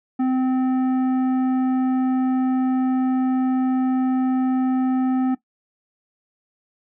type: tone with tanh clipping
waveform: triangle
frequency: 258.2 Hz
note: C4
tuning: 23 cents flat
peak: -19 dBFS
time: 0.19-5.35 s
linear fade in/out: 10 ms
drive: 14 dB
effects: noise-tail reverb RT60 0.1 s tail -17 dB re dry